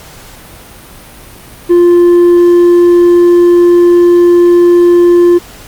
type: tone with hard clipping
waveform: sine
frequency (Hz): 349.2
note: F4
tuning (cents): 0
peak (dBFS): -3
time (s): 1.69-5.39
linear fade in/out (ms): 20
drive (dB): 2
effects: pink hiss -33 dBFS RMS until 5.67 s + Opus 48 kbps